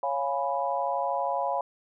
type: chord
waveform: sine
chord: C# dominant seventh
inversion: none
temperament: equal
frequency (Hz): 554.4 / 698.5 / 830.6 / 987.8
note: C#5 / E#5 / G#5 / B5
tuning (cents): 0 / 0 / 0 / 0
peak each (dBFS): -31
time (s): 0.03-1.61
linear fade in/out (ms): 2
effects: none